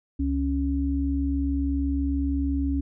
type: tone pair together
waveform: sine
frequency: 69.3 / 277 Hz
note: C#2 / C#4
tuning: 0 / -1 cents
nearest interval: 2 octaves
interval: 2399 cents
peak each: -25 dBFS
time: 0.19-2.81 s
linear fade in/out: 10 ms
effects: none